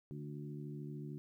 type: harmonic tone with a mistuned harmonic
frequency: 73.42 Hz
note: D2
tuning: in tune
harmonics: 2 / 3 / 4 / 5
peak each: -44 / -50 / -51 / -52 dBFS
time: 0.11-1.18 s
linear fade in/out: 0 ms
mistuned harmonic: 5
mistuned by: -19 cents
effects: 13-bit